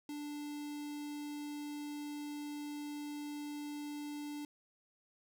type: tone with notch filter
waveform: square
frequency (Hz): 293.7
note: D4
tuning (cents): 0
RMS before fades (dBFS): -43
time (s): 0.09-4.45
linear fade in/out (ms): 2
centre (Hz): 1300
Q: 1.1
effects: none